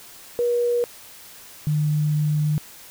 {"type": "tone pair in turn", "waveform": "sine", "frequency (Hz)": [480.4, 150.66], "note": ["B4", "D3"], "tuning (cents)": [-48, 45], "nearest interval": "octave + minor sixth", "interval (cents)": 2007, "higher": "first", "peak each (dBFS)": -18, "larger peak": "neither", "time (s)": [[0.39, 0.84], [1.67, 2.58]], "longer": "second", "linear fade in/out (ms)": 0, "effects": ["white hiss -44 dBFS RMS until 2.9 s"]}